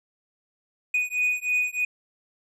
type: beating tone pair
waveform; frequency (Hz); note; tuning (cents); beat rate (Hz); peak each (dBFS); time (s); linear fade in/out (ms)
triangle; 2479 / 2482.2; D#7 / D#7; -7 / -5; 3.2; -24; 0.94-1.85; 5
effects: resampled to 32000 Hz